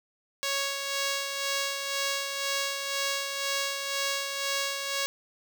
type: tone with tremolo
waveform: 5% pulse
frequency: 554 Hz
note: C#5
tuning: 1 cent flat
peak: -15 dBFS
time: 0.43-5.06 s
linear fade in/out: 0 ms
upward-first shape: sine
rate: 2 Hz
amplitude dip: 45%
effects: none